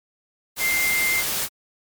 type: tone in noise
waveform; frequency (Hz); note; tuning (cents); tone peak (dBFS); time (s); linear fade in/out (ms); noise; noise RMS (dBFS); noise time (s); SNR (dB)
sine; 2097; C7; +3; -20; 0.59-1.24; 50; white; -25; 0.56-1.49; +2
effects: MP3 96 kbps